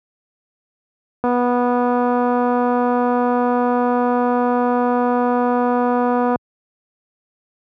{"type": "click train", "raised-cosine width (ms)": 1, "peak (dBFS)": -6, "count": 1255, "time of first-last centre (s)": [1.24, 6.358], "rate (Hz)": 245, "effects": ["high-pass 80 Hz 12 dB/octave"]}